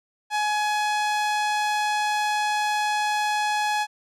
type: tone with low-pass filter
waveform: sawtooth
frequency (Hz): 842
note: G#5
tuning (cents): +24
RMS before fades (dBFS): -24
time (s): 0.3-3.87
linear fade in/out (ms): 50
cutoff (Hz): 9000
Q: 0.5
effects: none